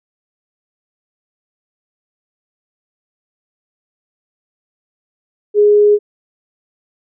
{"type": "tone", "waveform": "sine", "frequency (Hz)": 415.3, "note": "G#4", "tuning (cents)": 0, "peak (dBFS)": -6, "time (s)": [5.54, 5.99], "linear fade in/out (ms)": 50, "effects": []}